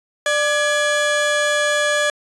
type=tone pair together; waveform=35% pulse; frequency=592 / 1688 Hz; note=D5 / G#6; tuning=+14 / +28 cents; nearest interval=octave + tritone; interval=1814 cents; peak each=-17 dBFS; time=0.26-2.1 s; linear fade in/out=2 ms; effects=resampled to 24000 Hz